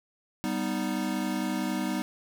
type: chord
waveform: square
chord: G augmented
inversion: none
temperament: equal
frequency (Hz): 196 / 246.9 / 311.1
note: G3 / B3 / D#4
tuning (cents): 0 / 0 / 0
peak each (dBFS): -33 / -33 / -33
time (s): 0.44-2.02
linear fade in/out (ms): 0
effects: none